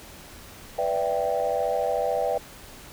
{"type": "chord", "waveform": "sine", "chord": "E minor seventh", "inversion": "second", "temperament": "equal with one note detuned", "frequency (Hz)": [493.9, 587.3, 669.6, 784], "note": ["B4", "D5", "E5", "G5"], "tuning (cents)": [0, 0, 27, 0], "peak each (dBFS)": [-27, -27, -28, -28], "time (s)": [0.78, 2.38], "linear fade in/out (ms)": 5, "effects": ["tanh soft clip ceiling -14 dBFS", "pink hiss -45 dBFS RMS until 2.92 s"]}